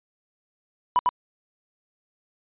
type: tone with echo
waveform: sine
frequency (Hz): 987.8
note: B5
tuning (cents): 0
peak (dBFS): -14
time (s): 0.96-0.99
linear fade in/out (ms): 0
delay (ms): 100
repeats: 1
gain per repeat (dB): -2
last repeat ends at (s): 1.09
effects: tanh soft clip ceiling -14 dBFS + resampled to 8000 Hz